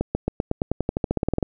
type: accelerating click train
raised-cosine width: 2 ms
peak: -8 dBFS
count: 18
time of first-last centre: 0.01-1.428 s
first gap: 140 ms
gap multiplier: 0.93
effects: none